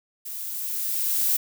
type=noise with level ramp; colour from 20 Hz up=violet; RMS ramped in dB=-35 to -21 dBFS; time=0.25-1.37 s; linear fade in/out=10 ms; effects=none